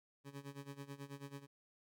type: tone with tremolo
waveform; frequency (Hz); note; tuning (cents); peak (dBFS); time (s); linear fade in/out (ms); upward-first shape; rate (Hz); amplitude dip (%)
20% pulse; 140; C#3; +18; -40; 0.24-1.47; 50; sine; 9.2; 85
effects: none